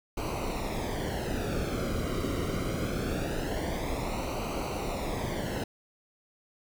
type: noise with flanger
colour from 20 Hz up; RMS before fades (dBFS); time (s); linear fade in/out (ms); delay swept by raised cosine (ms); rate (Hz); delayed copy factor
brown; -32; 0.17-5.64; 5; 0.57 to 1.17; 0.23; -0.75
effects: none